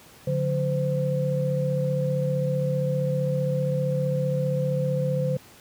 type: tone cluster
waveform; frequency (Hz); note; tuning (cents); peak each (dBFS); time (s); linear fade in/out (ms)
sine; 144.6 / 179.9 / 514; D3 / F#3 / C5; -27 / -48 / -31; -24 / -31 / -26; 0.27-5.37; 5
effects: pink hiss -50 dBFS RMS until 5.6 s + high-pass 80 Hz 12 dB/octave